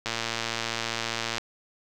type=click train; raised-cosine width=0.2 ms; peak=-11 dBFS; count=153; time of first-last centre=0.06-1.382 s; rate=115 Hz; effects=none